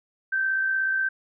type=tone with amplitude modulation; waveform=sine; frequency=1555 Hz; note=G6; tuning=14 cents flat; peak=-20 dBFS; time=0.32-1.09 s; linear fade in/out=10 ms; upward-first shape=sine; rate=56.6 Hz; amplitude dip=35%; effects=none